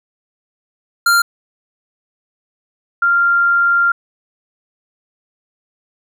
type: tone pair in turn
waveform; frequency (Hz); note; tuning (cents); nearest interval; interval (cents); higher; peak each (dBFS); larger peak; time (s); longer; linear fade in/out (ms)
square / sine; 1391 / 1391; F6 / F6; -7 / -7; unison; 0; neither; -10; neither; 1.06-1.22 / 3.02-3.92; second; 5
effects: none